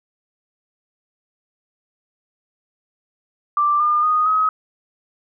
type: tone with pitch steps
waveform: sine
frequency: 1177 / 1207.3 / 1238.4 / 1270.3 Hz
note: D6 / D6 / D#6 / D#6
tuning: +3 / +47 / -9 / +36 cents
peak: -14 dBFS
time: 3.57-4.49 s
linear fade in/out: 2 ms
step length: 230 ms
effects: none